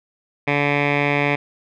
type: tone with low-pass filter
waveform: 10% pulse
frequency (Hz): 144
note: D3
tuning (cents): -34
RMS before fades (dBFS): -19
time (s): 0.47-1.36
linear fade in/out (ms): 10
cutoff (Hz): 2400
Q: 4
effects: none